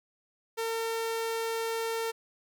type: tone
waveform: sawtooth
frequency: 454 Hz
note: A#4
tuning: 46 cents flat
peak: -26 dBFS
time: 0.57-2.12 s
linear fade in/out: 20 ms
effects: none